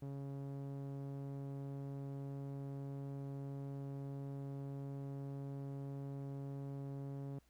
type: tone with low-pass filter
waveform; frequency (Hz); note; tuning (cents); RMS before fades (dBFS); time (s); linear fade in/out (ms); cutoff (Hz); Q
sawtooth; 138.59; C#3; 0; -45; 0.02-7.39; 5; 570; 0.62
effects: added 60 Hz sine -70 dBFS peak until 7.49 s + pink hiss -75 dBFS RMS until 7.49 s